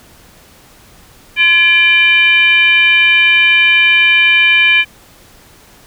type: tone with frequency modulation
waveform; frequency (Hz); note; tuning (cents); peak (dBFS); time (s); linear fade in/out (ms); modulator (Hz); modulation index
sine; 2372; D7; +17; -6; 1.36-4.85; 50; 668; 0.85
effects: pink hiss -43 dBFS RMS until 5.86 s